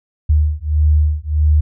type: beating tone pair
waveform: sine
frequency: 75.1 / 76.7 Hz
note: D2 / D#2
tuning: +39 / -24 cents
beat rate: 1.6 Hz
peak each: -14 dBFS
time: 0.29-1.61 s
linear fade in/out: 10 ms
effects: none